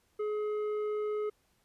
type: tone with tanh clipping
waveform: triangle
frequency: 422.4 Hz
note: G#4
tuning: 29 cents sharp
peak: -32 dBFS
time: 0.19-1.3 s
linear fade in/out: 10 ms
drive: 12 dB
effects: pink hiss -72 dBFS RMS until 1.64 s + resampled to 32000 Hz